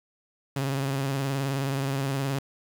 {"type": "tone with vibrato", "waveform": "sawtooth", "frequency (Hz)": 136.7, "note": "C#3", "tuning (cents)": -24, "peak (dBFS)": -22, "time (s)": [0.56, 2.39], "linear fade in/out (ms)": 5, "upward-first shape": "sine", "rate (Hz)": 19, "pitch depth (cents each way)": 50, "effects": ["8-bit"]}